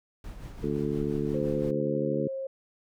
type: noise with tremolo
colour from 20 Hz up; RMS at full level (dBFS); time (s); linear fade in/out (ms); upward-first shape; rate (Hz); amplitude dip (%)
brown; -39; 0.24-1.71; 2; sine; 5.8; 45
type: harmonic tone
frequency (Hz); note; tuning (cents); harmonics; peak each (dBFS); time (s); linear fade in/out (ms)
72.6; D2; -19; 2 / 3 / 4 / 5 / 6; -33 / -33 / -33 / -33 / -33; 0.63-2.28; 5
type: tone with pitch glide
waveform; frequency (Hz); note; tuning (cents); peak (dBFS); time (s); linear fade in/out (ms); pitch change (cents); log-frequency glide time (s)
sine; 518 to 535.6; C5 to C5; -17 to +40; -31; 1.34-2.47; 5; +57; 1.69-2.31
effects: none